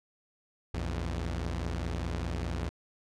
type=tone pair together; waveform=sawtooth; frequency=60 / 84.85 Hz; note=B1 / F2; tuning=-49 / -49 cents; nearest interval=tritone; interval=600 cents; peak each=-30 / -31 dBFS; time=0.74-2.69 s; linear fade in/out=0 ms; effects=low-pass 7000 Hz 12 dB/octave